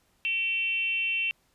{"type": "tone with frequency modulation", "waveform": "sine", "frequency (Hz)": 2700, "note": "E7", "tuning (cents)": 41, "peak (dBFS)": -25, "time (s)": [0.25, 1.31], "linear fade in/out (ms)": 0, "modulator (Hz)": 393, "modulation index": 0.5, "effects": ["pink hiss -68 dBFS RMS until 1.54 s", "resampled to 32000 Hz"]}